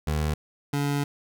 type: tone pair in turn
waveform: 25% pulse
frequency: 76.2 / 142.98 Hz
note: D#2 / D3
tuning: -36 / -46 cents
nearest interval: major seventh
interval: 1090 cents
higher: second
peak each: -20 dBFS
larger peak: neither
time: 0.07-0.34 / 0.73-1.04 s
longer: second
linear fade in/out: 5 ms
effects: none